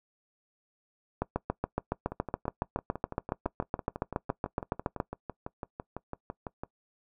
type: two click trains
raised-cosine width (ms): 1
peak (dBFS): -22 / -14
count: 28 / 28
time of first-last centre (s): 2.12-6.635 / 1.22-5.002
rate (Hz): 5.98 / 7.14
effects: noise-tail reverb RT60 0.1 s tail -21 dB re dry